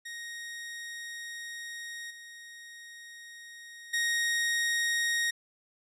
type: tone with level steps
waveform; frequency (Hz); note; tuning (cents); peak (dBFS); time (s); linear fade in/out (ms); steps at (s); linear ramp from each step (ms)
sawtooth; 1871; A#6; +6; -35 / -42 / -23; 0.05-5.31; 10; 2.1 / 3.93; 10
effects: low-pass 11000 Hz 12 dB/octave